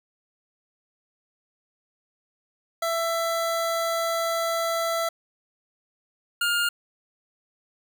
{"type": "tone pair in turn", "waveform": "25% pulse", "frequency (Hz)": [666, 1411.2], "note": ["E5", "F6"], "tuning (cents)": [18, 18], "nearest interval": "octave + minor second", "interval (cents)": 1300, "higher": "second", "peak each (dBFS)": [-20, -18], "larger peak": "second", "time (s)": [[2.82, 5.09], [6.41, 6.69]], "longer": "first", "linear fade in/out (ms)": 5, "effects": []}